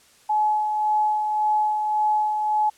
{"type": "tone with tremolo", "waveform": "sine", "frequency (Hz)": 851, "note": "G#5", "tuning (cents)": 42, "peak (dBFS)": -17, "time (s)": [0.29, 2.7], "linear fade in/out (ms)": 10, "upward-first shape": "sine", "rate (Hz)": 1.8, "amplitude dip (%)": 40, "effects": ["white hiss -55 dBFS RMS until 2.77 s", "low-pass 10000 Hz 12 dB/octave"]}